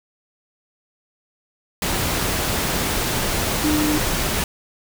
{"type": "tone in noise", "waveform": "sine", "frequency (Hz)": 302.4, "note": "D#4", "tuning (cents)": -49, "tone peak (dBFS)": -18, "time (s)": [3.64, 3.98], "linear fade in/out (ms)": 2, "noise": "pink", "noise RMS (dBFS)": -22, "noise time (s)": [1.82, 4.44], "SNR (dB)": 1, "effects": []}